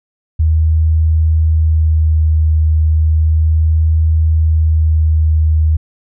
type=tone with vibrato; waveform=sine; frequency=78.9 Hz; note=D#2; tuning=25 cents sharp; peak=-8 dBFS; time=0.39-5.77 s; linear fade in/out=10 ms; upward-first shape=sine; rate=0.34 Hz; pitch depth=13 cents each way; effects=none